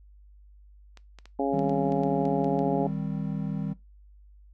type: clicks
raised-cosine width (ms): 0.2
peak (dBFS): -30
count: 10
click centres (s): 0.973 / 1.187 / 1.256 / 1.592 / 1.695 / 1.922 / 2.035 / 2.254 / 2.444 / 2.591
type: harmonic tone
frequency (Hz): 138.2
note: C#3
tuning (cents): -5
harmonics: 2 / 3 / 4 / 5 / 6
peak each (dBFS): -28 / -30 / -31 / -32 / -33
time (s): 1.39-2.87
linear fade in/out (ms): 5
type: chord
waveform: triangle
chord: C minor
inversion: first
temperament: equal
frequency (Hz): 155.56 / 196 / 261.6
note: Eb3 / G3 / C4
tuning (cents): 0 / 0 / 0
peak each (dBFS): -29 / -30 / -35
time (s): 1.52-3.74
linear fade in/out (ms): 20
effects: noise-tail reverb RT60 0.2 s tail -19 dB re dry + added 50 Hz sine -50 dBFS peak until 4.53 s